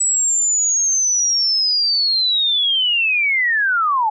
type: linear sweep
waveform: sine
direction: down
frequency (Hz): 7902 to 828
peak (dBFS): -14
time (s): 0-4.1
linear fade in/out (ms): 10
effects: none